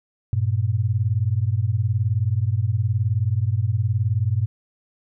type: beating tone pair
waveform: sine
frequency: 98 / 117 Hz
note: G2 / A#2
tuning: 0 / +7 cents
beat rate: 19 Hz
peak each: -21 dBFS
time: 0.33-4.46 s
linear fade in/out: 0 ms
effects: none